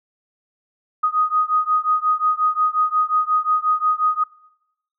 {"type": "beating tone pair", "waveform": "sine", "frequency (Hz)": [1244.5, 1250.1], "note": ["D#6", "D#6"], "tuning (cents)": [0, 8], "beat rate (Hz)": 5.6, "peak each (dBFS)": -19, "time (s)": [1.03, 4.24], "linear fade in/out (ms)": 10, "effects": ["noise-tail reverb RT60 0.8 s tail -20 dB re dry"]}